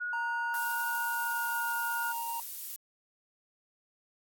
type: tone with pitch glide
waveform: sine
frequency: 1452 to 1433.7 Hz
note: F#6 to F6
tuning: -33 to +45 cents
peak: -32 dBFS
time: 0-2.13 s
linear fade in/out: 20 ms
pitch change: -22 cents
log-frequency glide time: 0.87-1.77 s
type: tone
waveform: triangle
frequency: 931 Hz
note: A#5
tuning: 2 cents flat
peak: -32 dBFS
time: 0.13-2.4 s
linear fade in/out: 2 ms
type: noise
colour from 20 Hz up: violet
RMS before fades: -39 dBFS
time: 0.54-2.76 s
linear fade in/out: 0 ms
effects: AAC 64 kbps